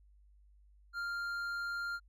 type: tone with hard clipping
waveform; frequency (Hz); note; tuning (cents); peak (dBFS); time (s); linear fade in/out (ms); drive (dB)
sine; 1396.9; F6; 0; -37; 0.93-2; 50; 6
effects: added 50 Hz sine -60 dBFS peak until 2.08 s